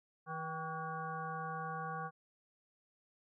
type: harmonic tone with a mistuned harmonic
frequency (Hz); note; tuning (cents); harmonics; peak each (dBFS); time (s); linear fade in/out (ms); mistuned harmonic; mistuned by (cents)
161.4; E3; -36; 1 / 3 / 5 / 7 / 9 / 10; -45 / -49 / -44 / -43 / -47 / -55; 0.26-2.11; 50; 5; -54
effects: none